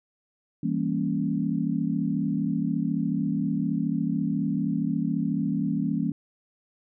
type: chord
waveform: sine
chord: E diminished seventh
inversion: none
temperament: equal with one note detuned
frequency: 164.81 / 198.5 / 233.1 / 277.2 Hz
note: E3 / G3 / Bb3 / Db4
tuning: 0 / +22 / 0 / 0 cents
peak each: -29 dBFS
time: 0.63-6.12 s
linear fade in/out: 5 ms
effects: none